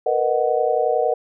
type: chord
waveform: sine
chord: B major seventh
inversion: third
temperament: just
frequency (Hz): 463 / 493.9 / 617.4 / 740.8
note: A#4 / B4 / D#5 / F#5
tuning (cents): -12 / 0 / -14 / +2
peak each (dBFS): -22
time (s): 0.06-1.14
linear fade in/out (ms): 5
effects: none